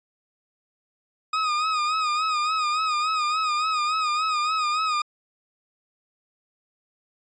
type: tone with vibrato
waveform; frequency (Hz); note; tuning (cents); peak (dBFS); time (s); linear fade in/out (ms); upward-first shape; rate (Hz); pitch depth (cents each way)
40% pulse; 1244.5; D#6; 0; -21; 1.33-5.02; 5; sine; 3.5; 61
effects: resampled to 16000 Hz